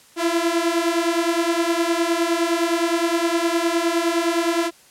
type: beating tone pair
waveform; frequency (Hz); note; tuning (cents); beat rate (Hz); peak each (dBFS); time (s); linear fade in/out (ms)
sawtooth; 332 / 341.7; E4 / F4; +12 / -38; 9.7; -18 / -17; 0.16-4.71; 50
effects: white hiss -51 dBFS RMS until 4.9 s + low-pass 11000 Hz 12 dB/octave